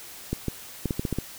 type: clicks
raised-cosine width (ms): 3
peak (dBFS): -13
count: 8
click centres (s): 0.33 / 0.483 / 0.857 / 0.908 / 0.995 / 1.052 / 1.127 / 1.186
effects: white hiss -43 dBFS RMS until 1.38 s